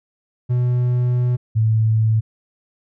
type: tone pair in turn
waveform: triangle / sine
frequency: 123.47 / 110.43 Hz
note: B2 / A2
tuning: 0 / +7 cents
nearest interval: major second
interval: 193 cents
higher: first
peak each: -13 dBFS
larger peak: neither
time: 0.49-1.37 / 1.55-2.21 s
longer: first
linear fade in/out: 20 ms
effects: none